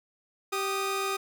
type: tone pair together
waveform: sawtooth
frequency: 389 / 1235 Hz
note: G4 / D#6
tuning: -13 / -13 cents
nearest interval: octave + minor sixth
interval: 2000 cents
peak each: -27 dBFS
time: 0.52-1.17 s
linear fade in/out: 10 ms
effects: none